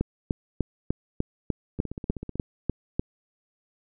two click trains, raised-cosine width 3 ms, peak -21 / -11 dBFS, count 10 / 11, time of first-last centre 1.79-2.356 / 0.01-2.995 s, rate 15.9 / 3.35 Hz, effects none

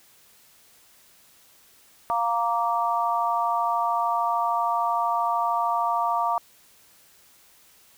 sine chord, Bb major, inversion second, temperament just, 699.2 / 932.3 / 1165.4 Hz, F5 / Bb5 / D6, +2 / 0 / -14 cents, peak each -26 / -25 / -26 dBFS, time 2.1-6.38 s, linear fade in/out 0 ms, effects white hiss -56 dBFS RMS until 7.97 s

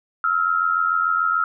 sine tone pair together, 1300.1 / 1387 Hz, E6 / F6, -24 / -12 cents, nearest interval minor second, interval 112 cents, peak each -20 dBFS, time 0.24-1.44 s, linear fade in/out 2 ms, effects none

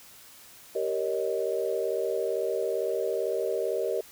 sine chord, Eb dominant seventh, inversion first, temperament just, 388.9 / 466.7 / 560 / 622.3 Hz, G4 / Bb4 / Db5 / Eb5, -14 / +2 / +18 / 0 cents, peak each -31 / -30 / -34 / -32 dBFS, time 0.75-4.01 s, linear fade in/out 5 ms, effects white hiss -51 dBFS RMS until 4.11 s

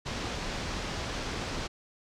pink low-pass noise, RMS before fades -35 dBFS, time 0.05-1.68 s, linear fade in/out 20 ms, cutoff 6300 Hz, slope 24 dB/octave, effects none

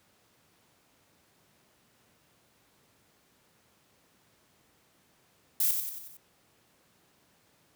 violet noise with echo, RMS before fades -26 dBFS, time 5.6-5.71 s, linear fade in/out 2 ms, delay 92 ms, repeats 5, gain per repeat -5 dB, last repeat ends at 6.17 s, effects pink hiss -66 dBFS RMS until 7.75 s + high-pass 100 Hz 12 dB/octave

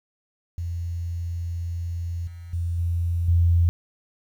sine tone with level steps, 85.6 Hz, F2, 34 cents flat, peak -26 / -36 / -23 / -21 / -15 dBFS, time 0.58-3.69 s, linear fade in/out 0 ms, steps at 2.27 / 2.53 / 2.78 / 3.28 s, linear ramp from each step 5 ms, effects 9-bit

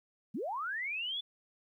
sine linear sweep, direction up, 165.4 to 3507 Hz, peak -34 dBFS, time 0.34-1.21 s, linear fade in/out 10 ms, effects 12-bit

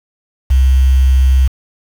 sine tone with quantisation, 65.41 Hz, C2, in tune, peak -6 dBFS, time 0.5-1.48 s, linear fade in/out 10 ms, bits 5, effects none

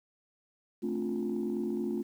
sine chord, D minor seventh, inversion second, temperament just, 220.2 / 264.3 / 293.7 / 352.4 Hz, A3 / C4 / D4 / F4, +2 / +18 / 0 / +16 cents, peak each -33 / -36 / -39 / -33 dBFS, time 0.82-2.03 s, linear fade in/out 20 ms, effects tanh soft clip ceiling -24 dBFS + 10-bit

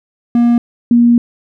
triangle / sine tone pair in turn, 237.6 / 237.6 Hz, A#3 / A#3, +33 / +33 cents, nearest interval unison, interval 0 cents, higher neither, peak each -5 dBFS, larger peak neither, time 0.35-0.58 / 0.91-1.18 s, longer second, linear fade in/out 2 ms, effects none

